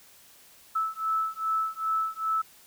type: beating tone pair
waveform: sine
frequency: 1308 / 1310.5 Hz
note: E6 / E6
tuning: -14 / -11 cents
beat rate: 2.5 Hz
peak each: -29 dBFS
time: 0.75-2.42 s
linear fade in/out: 10 ms
effects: white hiss -55 dBFS RMS until 2.66 s